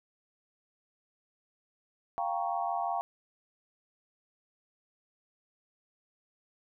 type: chord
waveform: sine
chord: G half-diminished seventh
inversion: third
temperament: equal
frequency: 698.5 / 784 / 932.3 / 1108.7 Hz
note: F5 / G5 / Bb5 / Db6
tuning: 0 / 0 / 0 / 0 cents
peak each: -33 / -34 / -37 / -38 dBFS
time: 2.18-3.01 s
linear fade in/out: 0 ms
effects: none